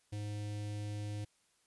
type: tone with notch filter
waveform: square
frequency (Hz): 104.2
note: G#2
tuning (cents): +6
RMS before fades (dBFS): -40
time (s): 0.12-1.25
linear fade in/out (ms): 10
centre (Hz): 1200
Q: 0.78
effects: white hiss -73 dBFS RMS until 1.66 s + resampled to 24000 Hz